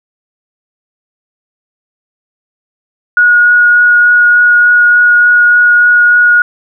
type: tone with vibrato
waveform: sine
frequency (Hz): 1448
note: F#6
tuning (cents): -38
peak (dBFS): -3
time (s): 3.17-6.42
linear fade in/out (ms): 2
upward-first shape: triangle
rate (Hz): 3.4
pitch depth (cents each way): 9
effects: none